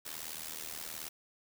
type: noise with amplitude modulation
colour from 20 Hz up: white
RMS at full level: -39 dBFS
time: 0.05-1.09 s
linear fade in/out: 10 ms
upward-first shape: sine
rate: 78.9 Hz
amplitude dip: 85%
effects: none